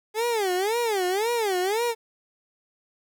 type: tone with vibrato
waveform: 30% pulse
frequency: 415.3 Hz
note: G#4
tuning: in tune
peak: -20 dBFS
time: 0.14-1.95 s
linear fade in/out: 50 ms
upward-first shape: sine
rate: 1.9 Hz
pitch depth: 250 cents each way
effects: 10-bit